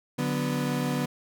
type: chord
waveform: 35% pulse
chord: B minor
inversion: first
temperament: equal with one note detuned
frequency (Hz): 146.83 / 183.83 / 246.9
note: D3 / F#3 / B3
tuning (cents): 0 / -11 / 0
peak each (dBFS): -28 / -32 / -27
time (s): 0.18-1.06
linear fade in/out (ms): 10
effects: none